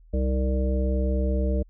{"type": "harmonic tone with a mistuned harmonic", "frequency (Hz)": 65.41, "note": "C2", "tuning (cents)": 0, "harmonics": [1, 3, 5, 7, 9], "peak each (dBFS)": [-22, -30, -34, -33, -33], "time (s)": [0.13, 1.63], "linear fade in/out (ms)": 10, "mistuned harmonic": 5, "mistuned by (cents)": -55, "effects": ["added 40 Hz sine -49 dBFS peak until 1.69 s"]}